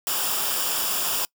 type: noise with comb filter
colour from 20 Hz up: white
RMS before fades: -25 dBFS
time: 0.07-1.25 s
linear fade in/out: 0 ms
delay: 0.48 ms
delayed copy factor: -0.65
effects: noise-tail reverb RT60 0.1 s tail -25 dB re dry